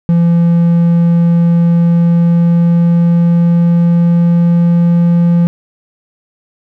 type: tone with pitch glide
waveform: triangle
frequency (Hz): 170 to 171.58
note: F3 to F3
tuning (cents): -46 to -30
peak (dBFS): -4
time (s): 0.09-5.47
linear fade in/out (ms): 0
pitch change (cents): +16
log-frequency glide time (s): 1.66-5.31
effects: none